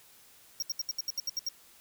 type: tone bursts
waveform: square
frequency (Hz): 5588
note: F8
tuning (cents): 0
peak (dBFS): -30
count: 10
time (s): 0.6-1.488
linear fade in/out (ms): 2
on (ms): 24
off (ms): 72
effects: white hiss -58 dBFS RMS until 1.8 s